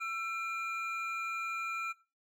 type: tone pair together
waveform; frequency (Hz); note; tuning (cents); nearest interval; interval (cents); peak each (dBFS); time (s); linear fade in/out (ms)
triangle; 1340 / 2398; E6 / D7; +28 / +36; minor seventh; 1008; -35 / -37; 0-1.93; 20
effects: noise-tail reverb RT60 0.3 s tail -17 dB re dry